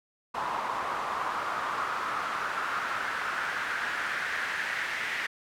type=noise with band-pass filter sweep; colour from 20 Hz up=pink; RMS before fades=-32 dBFS; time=0.34-5.27 s; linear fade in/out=10 ms; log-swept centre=1000 to 1900 Hz; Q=3.2; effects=none